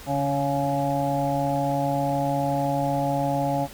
harmonic tone with a mistuned harmonic, 140 Hz, C#3, 18 cents sharp, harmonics 1 / 2 / 4 / 5 / 6, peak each -28 / -28 / -28 / -28 / -28 dBFS, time 0.06-3.68 s, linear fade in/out 50 ms, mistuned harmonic 1, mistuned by +27 cents, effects pink hiss -43 dBFS RMS until 3.73 s

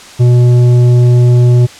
sine tone with tanh clipping, 122.4 Hz, B2, 15 cents flat, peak -5 dBFS, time 0.19-1.67 s, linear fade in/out 20 ms, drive 9 dB, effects white hiss -33 dBFS RMS until 1.79 s + low-pass 7000 Hz 12 dB/octave

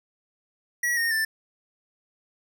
square tone with pitch steps, 1924 / 1846.7 / 1772.5 Hz, B6 / A#6 / A6, -46 / -17 / +12 cents, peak -23 dBFS, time 0.83-1.25 s, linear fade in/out 5 ms, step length 140 ms, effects none

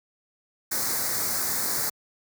white band-stop noise, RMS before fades -27 dBFS, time 0.71-1.9 s, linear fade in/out 10 ms, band 2100 to 4200 Hz, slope 48 dB/octave, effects high-pass 80 Hz 12 dB/octave

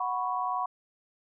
sine chord, F# suspended fourth, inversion none, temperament equal with one note detuned, 736.6 / 987.8 / 1108.7 Hz, F#5 / B5 / C#6, -8 / 0 / 0 cents, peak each -32 dBFS, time 0-0.66 s, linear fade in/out 5 ms, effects none

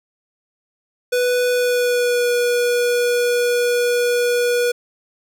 square tone with pitch glide, 493.9 to 484.3 Hz, B4 to B4, 0 to -34 cents, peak -16 dBFS, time 1.12-4.72 s, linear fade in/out 10 ms, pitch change -34 cents, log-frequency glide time 1.52-2.3 s, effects none

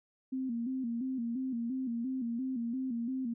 sine tone with vibrato, 246.9 Hz, B3, in tune, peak -32 dBFS, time 0.32-3.34 s, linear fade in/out 10 ms, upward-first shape square, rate 2.9 Hz, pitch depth 99 cents each way, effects none

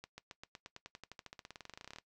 accelerating click train, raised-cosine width 0.2 ms, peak -30 dBFS, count 30, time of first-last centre 0.04-1.985 s, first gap 140 ms, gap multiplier 0.94, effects noise-tail reverb RT60 0.1 s tail -18 dB re dry

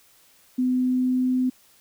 sine tone with pitch glide, 253.3 to 254.8 Hz, B3 to C4, +44 to -46 cents, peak -19 dBFS, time 0.58-1.5 s, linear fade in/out 10 ms, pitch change +10 cents, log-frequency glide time 0.7-1.34 s, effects white hiss -57 dBFS RMS until 1.8 s

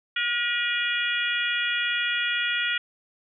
harmonic tone with a mistuned harmonic, 478 Hz, A#4, 43 cents sharp, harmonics 3 / 4 / 5 / 6 / 7, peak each -28 / -29 / -30 / -31 / -31 dBFS, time 0.16-2.78 s, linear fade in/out 5 ms, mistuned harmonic 5, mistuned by +29 cents, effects none

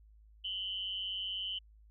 sine tone with amplitude modulation, 3024 Hz, F#7, 37 cents sharp, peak -32 dBFS, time 0.44-1.59 s, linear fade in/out 10 ms, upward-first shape sine, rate 192 Hz, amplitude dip 75%, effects added 53 Hz sine -57 dBFS peak until 1.9 s

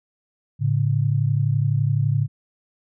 sine tone pair together, 110 / 141.86 Hz, A2 / C#3, 0 / +40 cents, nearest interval major third, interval 440 cents, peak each -20 dBFS, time 0.59-2.28 s, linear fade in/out 50 ms, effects none

